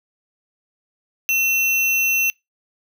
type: tone with sample-and-hold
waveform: sine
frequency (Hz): 2700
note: E7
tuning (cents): +41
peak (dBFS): -16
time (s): 1.29-2.3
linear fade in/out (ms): 0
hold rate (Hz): 8820
effects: noise-tail reverb RT60 0.2 s tail -26 dB re dry